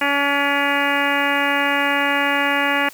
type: harmonic tone with a mistuned harmonic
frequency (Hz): 283.5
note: C#4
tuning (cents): +39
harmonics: 1 / 2 / 3 / 4 / 5 / 6 / 7 / 8 / 9 / 10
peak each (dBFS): -25 / -26 / -24 / -26 / -26 / -23 / -24 / -28 / -28 / -28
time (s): 0.01-2.89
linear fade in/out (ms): 5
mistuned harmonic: 9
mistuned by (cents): -44
effects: white hiss -43 dBFS RMS until 2.93 s + high-pass 60 Hz 12 dB/octave